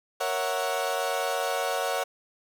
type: chord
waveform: 30% pulse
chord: F# dominant seventh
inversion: first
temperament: equal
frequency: 466.2 / 554.4 / 659.3 / 740 Hz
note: A#4 / C#5 / E5 / F#5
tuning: 0 / 0 / 0 / 0 cents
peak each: -31 / -28 / -31 / -28 dBFS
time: 0.2-2.04 s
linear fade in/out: 10 ms
effects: none